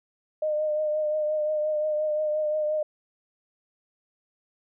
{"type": "tone with vibrato", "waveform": "sine", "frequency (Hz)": 610, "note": "D#5", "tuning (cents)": -34, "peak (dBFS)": -23, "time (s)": [0.42, 2.83], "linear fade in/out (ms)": 5, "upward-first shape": "triangle", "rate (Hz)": 5.7, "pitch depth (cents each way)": 31, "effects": []}